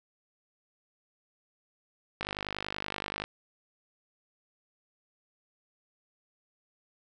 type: click train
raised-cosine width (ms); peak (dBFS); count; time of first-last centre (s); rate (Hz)
0.3; -17; 53; 2.21-3.24; 50.5
effects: none